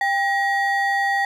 triangle ring-modulated tone, 1346 Hz, E6, 36 cents sharp, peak -13 dBFS, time 0.01-1.25 s, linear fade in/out 2 ms, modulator 552 Hz, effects none

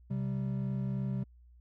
triangle tone pair together, 130.95 / 194.1 Hz, C3 / G3, +2 / -17 cents, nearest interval perfect fifth, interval 681 cents, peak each -31 / -33 dBFS, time 0.1-1.24 s, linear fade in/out 10 ms, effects added 60 Hz sine -55 dBFS peak until 1.6 s

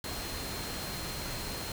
sine tone in noise, 4186 Hz, C8, in tune, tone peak -44 dBFS, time 0.04-1.72 s, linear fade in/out 2 ms, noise pink, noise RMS -38 dBFS, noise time 0.04-1.72 s, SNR -9 dB, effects none

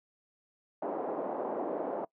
white band-pass noise, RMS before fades -35 dBFS, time 0.82-2.05 s, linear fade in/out 5 ms, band 270 to 760 Hz, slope 24 dB/octave, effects noise-tail reverb RT60 0.1 s tail -23 dB re dry

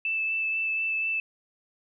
sine tone with vibrato, 2637 Hz, E7, in tune, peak -25 dBFS, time 0.05-1.2 s, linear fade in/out 2 ms, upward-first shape sine, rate 4.1 Hz, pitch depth 11 cents each way, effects none

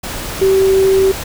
sine tone in noise, 384.5 Hz, G4, 33 cents flat, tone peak -8 dBFS, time 0.41-1.12 s, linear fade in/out 10 ms, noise pink, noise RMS -24 dBFS, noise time 0.03-1.24 s, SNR +13 dB, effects none

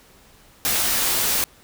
white noise with comb filter, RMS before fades -21 dBFS, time 0.65-1.44 s, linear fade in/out 0 ms, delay 16 ms, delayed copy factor -0.7, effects pink hiss -52 dBFS RMS until 1.63 s

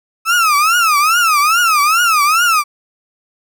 35% pulse tone with vibrato, 1286 Hz, E6, 43 cents flat, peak -8 dBFS, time 0.25-2.64 s, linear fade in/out 50 ms, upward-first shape triangle, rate 2.4 Hz, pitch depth 220 cents each way, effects none

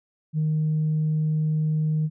sine tone, 155 Hz, D#3, 6 cents flat, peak -19 dBFS, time 0.33-2.1 s, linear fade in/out 50 ms, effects tanh soft clip ceiling -17 dBFS

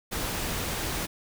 pink noise, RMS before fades -31 dBFS, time 0.11-1.07 s, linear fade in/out 20 ms, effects none

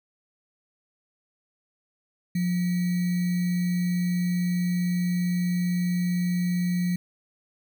sine tone with sample-and-hold, 177.7 Hz, F3, 30 cents sharp, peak -22 dBFS, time 2.35-6.96 s, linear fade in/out 5 ms, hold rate 2100 Hz, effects none

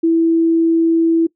sine tone, 329.6 Hz, E4, in tune, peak -10 dBFS, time 0.03-1.27 s, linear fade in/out 10 ms, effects noise-tail reverb RT60 0.1 s tail -21 dB re dry

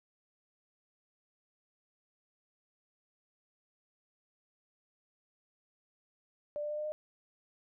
sine tone with pitch steps, 590 / 594.8 / 599.6 / 604.5 / 609.4 Hz, D5 / D5 / D5 / D5 / D#5, +8 / +22 / +36 / +50 / -36 cents, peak -34 dBFS, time 6.56-6.92 s, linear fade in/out 0 ms, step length 72 ms, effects none

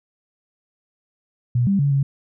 sine tone with pitch steps, 121.9 / 197.3 / 141.7 / 138.3 Hz, B2 / G3 / C#3 / C#3, -22 / +11 / +38 / -4 cents, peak -15 dBFS, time 1.55-2.03 s, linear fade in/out 5 ms, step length 120 ms, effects none

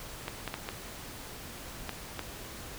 clicks, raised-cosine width 0.3 ms, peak -18 dBFS, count 6, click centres 0.281 / 0.477 / 0.541 / 0.689 / 1.893 / 2.193 s, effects pink hiss -44 dBFS RMS until 2.78 s

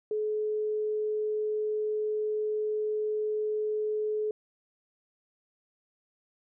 sine tone, 427 Hz, G#4, 48 cents sharp, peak -27 dBFS, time 0.11-4.31 s, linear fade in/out 2 ms, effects none

